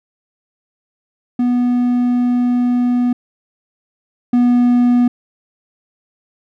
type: tone pair in turn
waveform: triangle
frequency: 245.2 / 243.9 Hz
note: B3 / B3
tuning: -12 / -21 cents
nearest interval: unison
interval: 9 cents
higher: first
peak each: -10 / -7 dBFS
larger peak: second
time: 1.39-3.13 / 4.33-5.08 s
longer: first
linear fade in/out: 5 ms
effects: none